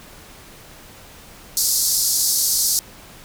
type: band-pass noise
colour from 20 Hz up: pink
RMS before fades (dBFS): -19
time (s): 1.57-2.79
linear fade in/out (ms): 0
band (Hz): 4500 to 15000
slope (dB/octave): 48
effects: pink hiss -43 dBFS RMS until 3.24 s

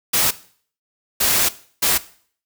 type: noise bursts at uneven times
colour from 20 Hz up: white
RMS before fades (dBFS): -17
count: 3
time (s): 0.13-0.31 / 1.2-1.49 / 1.82-1.98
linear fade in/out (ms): 10
effects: noise-tail reverb RT60 0.5 s tail -17 dB re dry

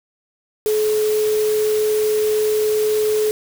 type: tone in noise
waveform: sine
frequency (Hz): 428.3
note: A4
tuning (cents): -47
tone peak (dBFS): -15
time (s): 0.66-3.31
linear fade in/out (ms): 0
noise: white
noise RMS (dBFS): -30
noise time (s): 0.66-3.31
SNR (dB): +12
effects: none

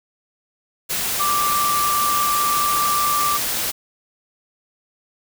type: tone in noise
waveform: sine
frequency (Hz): 1174.7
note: D6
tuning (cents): 0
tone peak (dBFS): -18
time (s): 1.19-3.38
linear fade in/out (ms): 20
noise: white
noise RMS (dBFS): -23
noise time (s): 0.89-3.72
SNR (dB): +2
effects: none

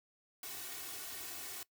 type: noise with comb filter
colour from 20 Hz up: white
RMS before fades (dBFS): -45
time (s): 0.43-1.63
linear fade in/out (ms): 2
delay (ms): 2.7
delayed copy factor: +0.75
effects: noise-tail reverb RT60 0.1 s tail -20 dB re dry + high-pass 80 Hz 12 dB/octave

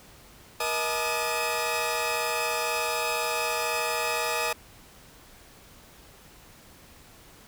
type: tone cluster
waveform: sawtooth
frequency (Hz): 476.9 / 636 / 861 / 1208 / 2541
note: A#4 / D#5 / A5 / D6 / D#7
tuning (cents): +39 / +38 / -38 / +48 / +36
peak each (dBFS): -29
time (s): 0.6-4.53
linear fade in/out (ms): 5
effects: pink hiss -52 dBFS RMS until 7.47 s

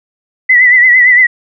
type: tone with vibrato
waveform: sine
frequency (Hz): 1984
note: B6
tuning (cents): +7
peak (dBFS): -3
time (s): 0.49-1.27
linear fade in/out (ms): 10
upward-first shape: triangle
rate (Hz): 8.8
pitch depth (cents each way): 74
effects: none

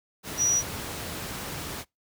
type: tone in noise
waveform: sine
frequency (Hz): 5820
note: F#8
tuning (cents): -29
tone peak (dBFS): -20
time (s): 0.37-0.63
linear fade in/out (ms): 50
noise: pink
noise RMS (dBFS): -35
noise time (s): 0.23-1.85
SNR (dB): +12
effects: noise-tail reverb RT60 0.2 s tail -26 dB re dry + high-pass 60 Hz 12 dB/octave

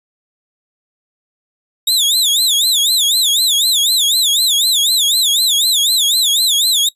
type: tone with vibrato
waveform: sawtooth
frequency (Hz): 3677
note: A#7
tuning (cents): -24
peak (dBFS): -8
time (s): 1.87-6.89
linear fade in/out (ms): 5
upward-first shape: sine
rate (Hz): 4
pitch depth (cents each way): 200
effects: noise-tail reverb RT60 0.1 s tail -20 dB re dry + resampled to 32000 Hz

